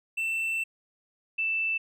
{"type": "tone pair in turn", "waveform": ["triangle", "sine"], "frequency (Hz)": [2675, 2652], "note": ["E7", "E7"], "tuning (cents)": [25, 10], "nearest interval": "unison", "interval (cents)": 15, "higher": "first", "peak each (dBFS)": -25, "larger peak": "neither", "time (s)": [[0.17, 0.64], [1.38, 1.78]], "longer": "first", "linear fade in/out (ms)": 10, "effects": []}